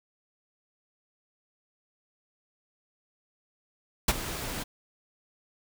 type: noise with ADSR envelope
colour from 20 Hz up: pink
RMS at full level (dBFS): -19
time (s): 4.08-4.64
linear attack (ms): 6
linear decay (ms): 35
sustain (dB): -16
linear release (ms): 18
effects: none